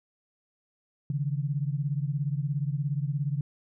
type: beating tone pair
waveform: sine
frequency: 138.59 / 155.59 Hz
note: C#3 / D#3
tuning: 0 / 0 cents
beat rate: 17 Hz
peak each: -28 / -31 dBFS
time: 1.1-3.41 s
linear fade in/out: 2 ms
effects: none